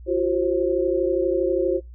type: tone cluster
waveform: sine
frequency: 345.9 / 378.3 / 533 Hz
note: F4 / F#4 / C5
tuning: -17 / +38 / +32 cents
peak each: -23 dBFS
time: 0.06-1.81 s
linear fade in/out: 50 ms
effects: noise-tail reverb RT60 0.2 s tail -25 dB re dry + added 60 Hz sine -38 dBFS peak until 1.94 s